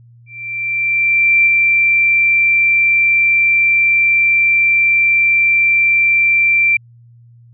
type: tone with ADSR envelope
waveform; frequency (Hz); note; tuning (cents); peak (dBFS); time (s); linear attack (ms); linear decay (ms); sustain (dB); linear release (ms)
sine; 2353; D7; +3; -7; 0.26-6.77; 1200; 20; -2; 5
effects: added 118 Hz sine -41 dBFS peak until 7.53 s

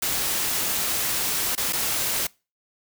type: noise with dropouts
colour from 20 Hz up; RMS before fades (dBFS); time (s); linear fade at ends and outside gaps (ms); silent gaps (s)
white; -25; 0.02-2.27; 5; 1.553-1.576 / 1.725-1.731
effects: noise-tail reverb RT60 0.3 s tail -24 dB re dry

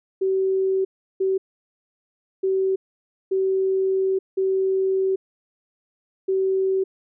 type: tone bursts at uneven times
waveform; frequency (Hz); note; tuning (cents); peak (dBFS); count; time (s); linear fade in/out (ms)
sine; 382; G4; -45; -18; 6; 0.21-0.85 / 1.2-1.38 / 2.43-2.76 / 3.31-4.19 / 4.37-5.16 / 6.28-6.84; 10
effects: none

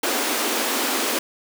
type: high-pass noise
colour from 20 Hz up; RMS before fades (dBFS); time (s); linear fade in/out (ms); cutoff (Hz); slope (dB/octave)
pink; -23; 0.03-1.19; 5; 230; 96
effects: none

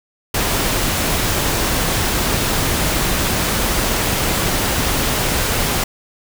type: noise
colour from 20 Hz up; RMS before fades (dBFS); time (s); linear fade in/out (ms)
pink; -18; 0.34-5.84; 5
effects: none

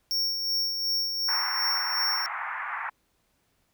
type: tone with tremolo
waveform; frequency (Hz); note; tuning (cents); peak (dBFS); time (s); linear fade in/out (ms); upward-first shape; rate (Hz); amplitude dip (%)
square; 5500; F8; -27; -24; 0.11-2.26; 0; sine; 2.7; 45
type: band-pass noise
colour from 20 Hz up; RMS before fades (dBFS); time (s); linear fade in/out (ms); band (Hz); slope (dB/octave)
pink; -33; 1.28-2.9; 10; 840 to 2100; 48
effects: pink hiss -71 dBFS RMS until 3.73 s

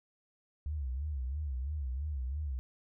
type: tone with vibrato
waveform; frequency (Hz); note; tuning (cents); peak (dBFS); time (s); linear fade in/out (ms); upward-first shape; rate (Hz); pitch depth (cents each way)
sine; 69.3; C#2; 0; -33; 0.66-2.59; 0; sine; 3; 180
effects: none

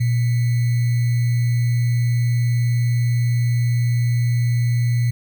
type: tone with sample-and-hold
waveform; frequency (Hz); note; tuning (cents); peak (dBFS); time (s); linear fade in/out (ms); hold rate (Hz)
sine; 119.8; A#2; +48; -15; 0-5.11; 10; 2100
effects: none

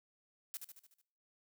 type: noise with echo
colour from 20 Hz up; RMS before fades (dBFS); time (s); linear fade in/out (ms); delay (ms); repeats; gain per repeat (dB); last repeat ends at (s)
blue; -42; 0.54-0.57; 0; 74; 6; -5; 1.014
effects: noise-tail reverb RT60 0.6 s tail -20 dB re dry

